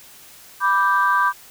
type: chord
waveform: sine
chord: G major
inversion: first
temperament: equal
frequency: 987.8 / 1174.7 / 1568 Hz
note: B5 / D6 / G6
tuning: 0 / 0 / 0 cents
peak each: -19 / -18 / -19 dBFS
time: 0.6-1.33 s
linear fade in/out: 50 ms
effects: tanh soft clip ceiling -6 dBFS + white hiss -45 dBFS RMS until 1.5 s